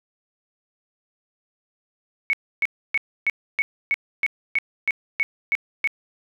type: tone bursts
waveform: sine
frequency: 2217 Hz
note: C#7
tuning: in tune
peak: -17 dBFS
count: 12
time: 2.3-5.874 s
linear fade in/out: 0 ms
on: 32 ms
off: 290 ms
effects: none